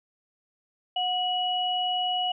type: tone pair together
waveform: sine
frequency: 730 / 2920 Hz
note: F#5 / F#7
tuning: -24 / -24 cents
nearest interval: 2 octaves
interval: 2400 cents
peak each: -27 dBFS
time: 0.96-2.32 s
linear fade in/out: 5 ms
effects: none